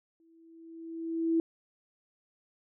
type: tone with exponential growth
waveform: sine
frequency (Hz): 328.7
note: E4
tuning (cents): -5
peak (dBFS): -22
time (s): 0.2-1.4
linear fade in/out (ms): 1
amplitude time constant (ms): 260
effects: none